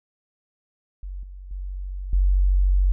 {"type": "tone with level steps", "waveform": "sine", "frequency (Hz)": 46.82, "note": "F#1", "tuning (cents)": 21, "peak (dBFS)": [-30, -36, -28, -15], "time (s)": [1.03, 2.92], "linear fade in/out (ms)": 0, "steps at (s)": [1.23, 1.51, 2.13], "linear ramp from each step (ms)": 2, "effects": []}